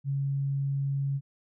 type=tone; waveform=sine; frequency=138.59 Hz; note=C#3; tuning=in tune; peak=-26 dBFS; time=0.04-1.21 s; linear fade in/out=50 ms; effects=none